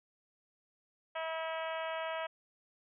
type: harmonic tone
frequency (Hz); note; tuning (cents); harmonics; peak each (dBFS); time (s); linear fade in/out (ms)
323; E4; -35; 2 / 3 / 4 / 5 / 6 / 7 / 8 / 9 / 10; -38 / -42 / -44 / -46 / -48 / -49 / -50 / -51 / -52; 1.15-2.27; 10
effects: none